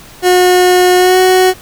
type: tone with pitch glide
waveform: 30% pulse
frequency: 362.3 to 370.8 Hz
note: F#4 to F#4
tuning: -36 to +4 cents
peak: -3 dBFS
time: 0.22-1.54 s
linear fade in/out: 50 ms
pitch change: +40 cents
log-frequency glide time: 0.97-1.18 s
effects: pink hiss -36 dBFS RMS until 1.61 s